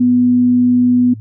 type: tone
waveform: sine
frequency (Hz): 246.9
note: B3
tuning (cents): 0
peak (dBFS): -8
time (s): 0-1.14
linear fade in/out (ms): 10
effects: noise-tail reverb RT60 0.1 s tail -19 dB re dry + added 108 Hz sine -28 dBFS peak until 1.2 s